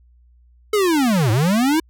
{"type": "linear two-way sweep", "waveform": "square", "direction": "down then up", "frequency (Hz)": [435.3, 102.2, 331.7], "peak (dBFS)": -15, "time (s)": [0.73, 1.8], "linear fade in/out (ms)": 5, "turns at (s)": 1.31, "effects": ["added 60 Hz sine -49 dBFS peak until 1.89 s"]}